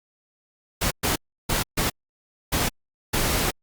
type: noise bursts at uneven times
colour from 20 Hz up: pink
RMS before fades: -23 dBFS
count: 6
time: 0.81-0.91 / 1.03-1.16 / 1.49-1.63 / 1.77-1.9 / 2.52-2.69 / 3.13-3.51 s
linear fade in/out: 10 ms
effects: Opus 48 kbps